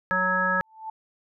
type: harmonic tone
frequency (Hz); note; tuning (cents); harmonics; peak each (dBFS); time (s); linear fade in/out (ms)
185; F#3; 0; 1 / 3 / 5 / 7 / 9; -32 / -31 / -30 / -26 / -24; 0.11-0.61; 0
type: tone with exponential growth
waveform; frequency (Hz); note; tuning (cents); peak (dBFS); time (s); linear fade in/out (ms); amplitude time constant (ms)
sine; 880; A5; 0; -29; 0.6-0.9; 5; 65
effects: none